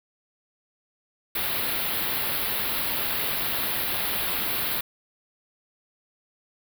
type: band-stop noise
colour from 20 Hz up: white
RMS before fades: -27 dBFS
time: 1.35-4.81 s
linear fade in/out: 5 ms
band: 4400 to 11000 Hz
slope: 48 dB/octave
effects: none